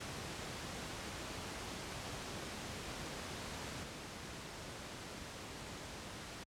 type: noise with level steps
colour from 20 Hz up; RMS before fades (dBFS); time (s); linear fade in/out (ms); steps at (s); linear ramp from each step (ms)
pink; -44 / -47; 0-6.44; 10; 3.83; 5
effects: high-pass 60 Hz 12 dB/octave + low-pass 8000 Hz 12 dB/octave